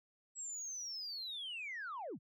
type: linear sweep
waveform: sine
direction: down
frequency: 7780 to 93.4 Hz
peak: -40 dBFS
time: 0.35-2.19 s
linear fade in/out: 50 ms
effects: tanh soft clip ceiling -38 dBFS